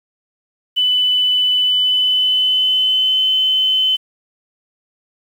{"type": "tone with pitch glide", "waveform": "sine", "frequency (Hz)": [2995, 3049], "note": ["F#7", "G7"], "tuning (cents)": [20, -49], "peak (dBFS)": -12, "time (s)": [0.76, 3.97], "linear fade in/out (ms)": 20, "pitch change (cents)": 31, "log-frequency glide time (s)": [1.63, 3.21], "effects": ["7-bit"]}